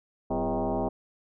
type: tone with frequency modulation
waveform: sine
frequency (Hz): 190.8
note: G3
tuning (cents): -47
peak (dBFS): -25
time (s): 0.3-0.89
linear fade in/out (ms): 10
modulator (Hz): 149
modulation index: 4.6
effects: none